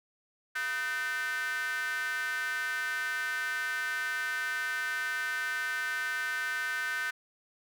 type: tone with high-pass filter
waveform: square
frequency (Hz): 139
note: C#3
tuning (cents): +5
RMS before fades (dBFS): -33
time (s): 0.55-7.11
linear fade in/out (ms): 10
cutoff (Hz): 1600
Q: 8.4
effects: none